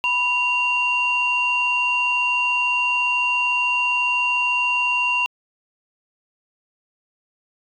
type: tone pair together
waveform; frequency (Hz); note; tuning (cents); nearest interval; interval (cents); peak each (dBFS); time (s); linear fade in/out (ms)
sine; 984.8 / 2767; B5 / F7; -5 / -17; octave + tritone; 1788; -22 / -18; 0.04-5.26; 0
effects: tanh soft clip ceiling -11 dBFS